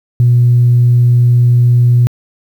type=tone; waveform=sine; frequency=121.3 Hz; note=B2; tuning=31 cents flat; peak=-4 dBFS; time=0.2-2.07 s; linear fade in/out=0 ms; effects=tanh soft clip ceiling -1 dBFS + 7-bit